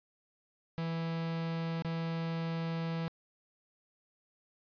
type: tone with dropouts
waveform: 45% pulse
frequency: 164.81 Hz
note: E3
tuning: in tune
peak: -33 dBFS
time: 0.78-3.08 s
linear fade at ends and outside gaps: 0 ms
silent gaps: 1.822-1.848 s
effects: resampled to 11025 Hz